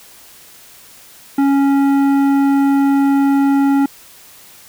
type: tone with tanh clipping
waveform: triangle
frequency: 277.2 Hz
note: C#4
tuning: in tune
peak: -12 dBFS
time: 1.38-3.86 s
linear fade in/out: 5 ms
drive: 16 dB
effects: white hiss -42 dBFS RMS until 4.68 s